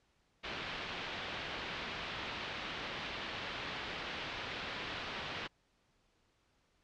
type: low-pass noise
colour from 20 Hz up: white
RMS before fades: -42 dBFS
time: 0.43-5.48 s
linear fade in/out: 20 ms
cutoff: 3600 Hz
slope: 24 dB/octave
effects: pink hiss -74 dBFS RMS until 6.83 s + low-pass 6000 Hz 12 dB/octave

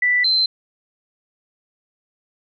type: tone pair in turn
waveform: sine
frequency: 1975.5 / 4093 Hz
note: B6 / C8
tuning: 0 / -39 cents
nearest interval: octave + minor second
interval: 1261 cents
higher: second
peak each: -14 / -14 dBFS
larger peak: neither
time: 0.02-0.24 / 0.24-0.46 s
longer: neither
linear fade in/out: 5 ms
effects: none

